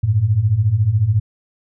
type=beating tone pair; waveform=sine; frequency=96.9 / 110.9 Hz; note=G2 / A2; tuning=-20 / +14 cents; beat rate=14 Hz; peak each=-18 / -14 dBFS; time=0.03-1.2 s; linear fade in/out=10 ms; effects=none